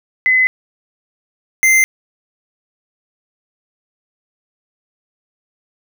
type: tone pair in turn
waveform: sine / square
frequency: 2029 / 2080 Hz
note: B6 / C7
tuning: +46 / -11 cents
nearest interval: unison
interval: 43 cents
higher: second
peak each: -9 dBFS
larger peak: neither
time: 0.26-0.47 / 1.63-1.84 s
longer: neither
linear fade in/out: 0 ms
effects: none